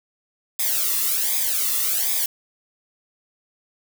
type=noise with flanger; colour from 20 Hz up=blue; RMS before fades=-22 dBFS; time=0.59-2.26 s; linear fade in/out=5 ms; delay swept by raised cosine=0.69 to 1.31 ms; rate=1.3 Hz; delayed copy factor=-0.9; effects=none